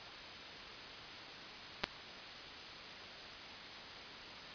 clicks, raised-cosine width 0.2 ms, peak -19 / -13 dBFS, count 2, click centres 1.836 / 1.841 s, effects white hiss -48 dBFS RMS until 4.54 s + resampled to 11025 Hz

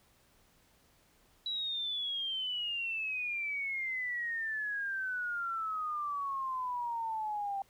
sine exponential sweep, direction down, 3927 to 780 Hz, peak -33 dBFS, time 1.46-7.62 s, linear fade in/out 2 ms, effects pink hiss -67 dBFS RMS until 7.69 s

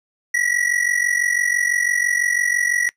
square ring-modulated tone, 1933 Hz, B6, 38 cents flat, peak -15 dBFS, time 0.34-2.89 s, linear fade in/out 0 ms, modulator 23 Hz, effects noise-tail reverb RT60 0.1 s tail -20 dB re dry + low-pass 10000 Hz 12 dB/octave

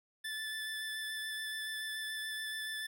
25% pulse tone with vibrato, 1749 Hz, A6, 11 cents flat, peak -34 dBFS, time 0.24-2.87 s, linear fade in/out 10 ms, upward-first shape sine, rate 7 Hz, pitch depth 13 cents each way, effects none

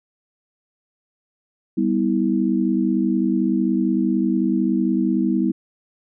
sine chord, E minor, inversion first, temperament equal with one note detuned, 196 / 246.9 / 322.8 Hz, G3 / B3 / E4, 0 / 0 / -36 cents, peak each -21 dBFS, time 1.77-5.52 s, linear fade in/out 10 ms, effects none

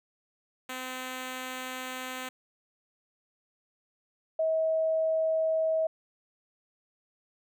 5% pulse / sine tone pair in turn, 256.7 / 640.7 Hz, C4 / E5, -33 / -49 cents, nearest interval octave + major third, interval 1584 cents, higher second, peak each -24 dBFS, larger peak neither, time 0.69-2.29 / 4.39-5.87 s, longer first, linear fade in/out 5 ms, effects none

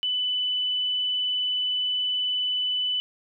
sine tone, 2993 Hz, F#7, 19 cents sharp, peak -23 dBFS, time 0.03-3 s, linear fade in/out 0 ms, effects none

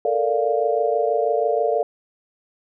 sine chord, Bb major seventh, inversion third, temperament equal, 440 / 466.2 / 587.3 / 698.5 Hz, A4 / Bb4 / D5 / F5, 0 / 0 / 0 / 0 cents, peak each -23 dBFS, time 0.05-1.83 s, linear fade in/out 2 ms, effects none

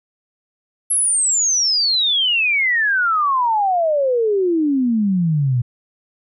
sine exponential sweep, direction down, 11270 to 117.8 Hz, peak -14 dBFS, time 0.9-5.62 s, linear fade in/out 10 ms, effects none

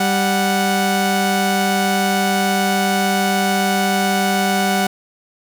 sawtooth tone pair together, 196.2 / 738 Hz, G3 / F#5, +2 / -5 cents, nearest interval octave + major seventh, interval 2293 cents, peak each -14 dBFS, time 0-4.87 s, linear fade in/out 5 ms, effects none

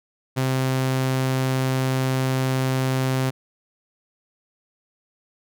sawtooth tone, 131 Hz, C3, 2 cents sharp, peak -16 dBFS, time 0.36-3.31 s, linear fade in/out 20 ms, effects none

